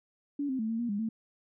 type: tone with pitch steps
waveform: sine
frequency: 285.7 / 261.9 / 220.2 / 226.5 / 237.7 / 203.4 / 223 Hz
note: D4 / C4 / A3 / A#3 / A#3 / G#3 / A3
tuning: -48 / +2 / +2 / -50 / +34 / -36 / +23 cents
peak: -29 dBFS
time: 0.39-1.09 s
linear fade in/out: 5 ms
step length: 100 ms
effects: none